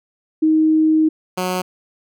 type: tone pair in turn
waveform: sine / 10% pulse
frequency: 314 / 183.13 Hz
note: D#4 / F#3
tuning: +16 / -18 cents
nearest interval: major sixth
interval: 934 cents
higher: first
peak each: -11 dBFS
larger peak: neither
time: 0.42-1.09 / 1.37-1.62 s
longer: first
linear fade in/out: 10 ms
effects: none